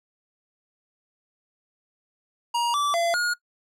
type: tone with pitch steps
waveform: square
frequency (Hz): 947 / 1160 / 681 / 1435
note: A#5 / D6 / F5 / F6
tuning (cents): +27 / -22 / -44 / +47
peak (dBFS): -22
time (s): 2.54-3.34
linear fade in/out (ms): 10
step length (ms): 200
effects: noise-tail reverb RT60 0.1 s tail -21 dB re dry + low-pass 10000 Hz 12 dB/octave